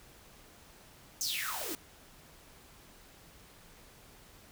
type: noise with high-pass filter sweep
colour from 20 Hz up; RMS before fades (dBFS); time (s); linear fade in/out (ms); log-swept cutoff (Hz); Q
white; -36; 1.21-1.75; 0; 6300 to 270; 8.4
effects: pink hiss -57 dBFS RMS until 4.51 s